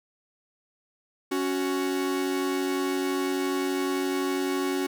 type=tone pair together; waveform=45% pulse; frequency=278.2 / 370 Hz; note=C#4 / F#4; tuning=+6 / 0 cents; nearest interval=perfect fourth; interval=494 cents; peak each=-28 dBFS; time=1.31-4.87 s; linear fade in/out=10 ms; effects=none